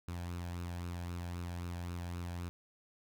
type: tone with flanger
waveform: sawtooth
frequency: 87.31 Hz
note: F2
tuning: in tune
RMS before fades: -41 dBFS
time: 0.08-2.49 s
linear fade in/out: 0 ms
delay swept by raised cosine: 0.75 to 1.26 ms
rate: 3.8 Hz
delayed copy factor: +0.5
effects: none